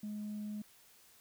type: tone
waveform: sine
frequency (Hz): 210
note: G#3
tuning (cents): +19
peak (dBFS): -37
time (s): 0.03-0.62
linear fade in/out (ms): 5
effects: tanh soft clip ceiling -36 dBFS + white hiss -63 dBFS RMS until 1.2 s